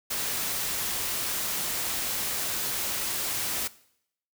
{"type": "noise", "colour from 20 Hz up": "white", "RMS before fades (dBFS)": -30, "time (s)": [0.1, 3.68], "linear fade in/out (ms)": 10, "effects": ["noise-tail reverb RT60 0.7 s tail -19 dB re dry"]}